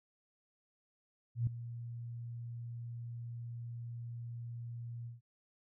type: tone with ADSR envelope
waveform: sine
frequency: 118.1 Hz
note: A#2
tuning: 23 cents sharp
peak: -27 dBFS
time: 1.35-5.21 s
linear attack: 120 ms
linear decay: 3 ms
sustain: -14 dB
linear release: 150 ms
effects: none